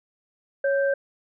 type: tone pair together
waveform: sine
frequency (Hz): 554.4 / 1568.1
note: C#5 / G6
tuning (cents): 0 / 0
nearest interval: octave + tritone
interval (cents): 1800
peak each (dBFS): -20 / -28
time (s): 0.64-0.94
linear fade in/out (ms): 5
effects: none